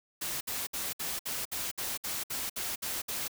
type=noise bursts; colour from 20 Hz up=white; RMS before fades=-35 dBFS; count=12; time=0.21-3.281 s; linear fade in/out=10 ms; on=200 ms; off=61 ms; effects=none